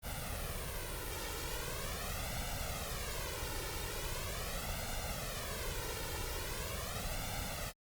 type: noise with flanger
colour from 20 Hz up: pink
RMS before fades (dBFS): -40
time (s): 0.02-7.73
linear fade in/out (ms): 50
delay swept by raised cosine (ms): 1.4 to 2.19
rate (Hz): 0.41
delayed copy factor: +0.75
effects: Opus 32 kbps